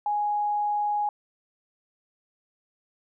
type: tone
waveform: sine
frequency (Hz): 830.6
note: G#5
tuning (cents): 0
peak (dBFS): -23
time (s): 0.06-1.09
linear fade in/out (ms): 2
effects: none